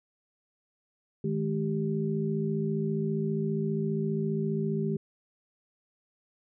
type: tone cluster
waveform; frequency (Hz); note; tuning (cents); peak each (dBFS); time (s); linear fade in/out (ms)
sine; 156.4 / 211.3 / 391.1; D#3 / G#3 / G4; +9 / +30 / -4; -30 / -31 / -32; 1.24-4.97; 5
effects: none